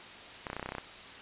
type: clicks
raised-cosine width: 0.5 ms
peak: -21 dBFS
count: 11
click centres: 0.468 / 0.501 / 0.531 / 0.566 / 0.596 / 0.628 / 0.66 / 0.69 / 0.721 / 0.751 / 0.783 s
effects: white hiss -47 dBFS RMS until 1.21 s + resampled to 8000 Hz